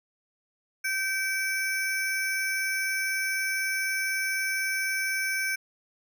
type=ring-modulated tone; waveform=square; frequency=1926 Hz; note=B6; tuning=44 cents flat; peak=-24 dBFS; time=0.84-5.56 s; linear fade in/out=10 ms; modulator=372 Hz; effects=none